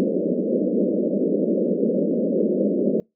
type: band-pass noise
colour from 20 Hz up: pink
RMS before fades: -21 dBFS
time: 0-3 s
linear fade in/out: 0 ms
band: 180 to 580 Hz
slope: 96 dB/octave
effects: noise-tail reverb RT60 0.2 s tail -26 dB re dry